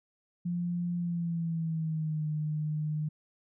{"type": "tone with pitch glide", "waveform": "sine", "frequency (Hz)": [174.4, 152.7], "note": ["F3", "D#3"], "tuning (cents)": [-2, -32], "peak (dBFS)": -29, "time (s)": [0.45, 3.09], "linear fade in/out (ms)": 10, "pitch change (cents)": -230, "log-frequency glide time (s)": [0.97, 2.27], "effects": []}